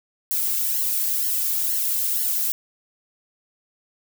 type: noise with flanger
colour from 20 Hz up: violet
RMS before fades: -23 dBFS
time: 0.31-2.52 s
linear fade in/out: 0 ms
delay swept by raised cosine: 0.81 to 2.11 ms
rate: 2.1 Hz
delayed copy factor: -1
effects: none